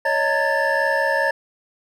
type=tone cluster; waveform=triangle; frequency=557 / 622 / 912 / 1673 / 1755 Hz; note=C#5 / D#5 / A#5 / G#6 / A6; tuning=+8 / -1 / -38 / +12 / -5 cents; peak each=-20 / -23 / -22 / -24 / -20 dBFS; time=0.05-1.31 s; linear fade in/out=5 ms; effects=tanh soft clip ceiling -7 dBFS